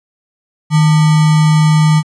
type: tone with sample-and-hold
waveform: sine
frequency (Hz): 155.56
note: D#3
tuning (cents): 0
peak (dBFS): -6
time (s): 0.7-2.03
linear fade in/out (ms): 50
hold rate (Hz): 1050
effects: resampled to 22050 Hz